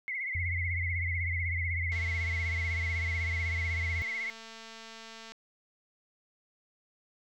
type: tone with vibrato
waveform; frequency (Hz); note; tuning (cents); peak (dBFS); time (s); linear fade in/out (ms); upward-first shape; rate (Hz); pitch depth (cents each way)
sine; 2093; C7; 0; -32; 0.08-4.3; 0; triangle; 16; 110
type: tone with pitch glide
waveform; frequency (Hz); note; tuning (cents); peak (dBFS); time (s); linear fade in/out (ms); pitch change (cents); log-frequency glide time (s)
sine; 87 to 83.5; F2 to E2; -6 to +23; -31; 0.35-4.02; 0; -71; 0.7-2.52
type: click train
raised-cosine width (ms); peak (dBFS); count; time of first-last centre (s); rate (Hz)
0.2; -30; 766; 1.92-5.32; 225
effects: none